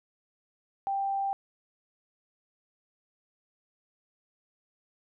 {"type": "tone", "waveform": "sine", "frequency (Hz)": 787, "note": "G5", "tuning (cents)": 7, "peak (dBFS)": -27, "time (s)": [0.87, 1.33], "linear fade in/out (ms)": 0, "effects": []}